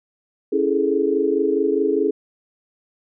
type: chord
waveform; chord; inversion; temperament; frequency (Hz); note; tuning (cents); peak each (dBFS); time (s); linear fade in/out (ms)
sine; A major seventh; first; equal; 277.2 / 329.6 / 415.3 / 440; C#4 / E4 / G#4 / A4; 0 / 0 / 0 / 0; -24 / -23 / -19 / -24; 0.52-2.11; 10
effects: none